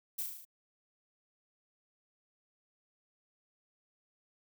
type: noise with echo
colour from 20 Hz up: violet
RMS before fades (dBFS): -36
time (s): 0.18-0.23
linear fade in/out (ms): 10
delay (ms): 37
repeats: 6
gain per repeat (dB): -3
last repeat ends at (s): 0.452
effects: none